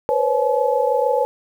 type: tone cluster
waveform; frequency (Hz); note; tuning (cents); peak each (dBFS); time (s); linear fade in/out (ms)
sine; 485.4 / 512 / 554 / 856; B4 / C5 / C#5 / A5; -30 / -38 / -1 / -48; -21; 0.09-1.25; 0
effects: 8-bit